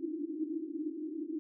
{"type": "band-pass noise", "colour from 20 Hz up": "white", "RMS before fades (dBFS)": -38, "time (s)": [0, 1.39], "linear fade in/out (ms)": 0, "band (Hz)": [290, 330], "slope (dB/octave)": 96, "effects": []}